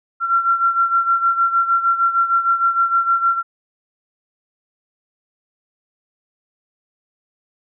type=beating tone pair; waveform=sine; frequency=1363 / 1369.5 Hz; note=F6 / F6; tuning=-43 / -34 cents; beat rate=6.5 Hz; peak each=-15 / -20 dBFS; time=0.2-3.43 s; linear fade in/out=50 ms; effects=none